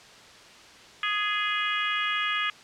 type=harmonic tone with a mistuned harmonic; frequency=414.2 Hz; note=G#4; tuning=5 cents flat; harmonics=3 / 4 / 5 / 6 / 7 / 8; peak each=-30 / -31 / -32 / -33 / -33 / -34 dBFS; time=1.03-2.5 s; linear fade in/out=2 ms; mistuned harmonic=4; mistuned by=+23 cents; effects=white hiss -49 dBFS RMS until 2.63 s + low-pass 5000 Hz 12 dB/octave